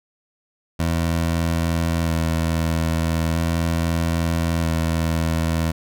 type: tone with vibrato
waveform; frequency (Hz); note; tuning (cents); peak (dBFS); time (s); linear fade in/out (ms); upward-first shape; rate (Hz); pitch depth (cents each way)
20% pulse; 82.41; E2; 0; -14; 0.79-5.72; 10; square; 0.39; 16
effects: none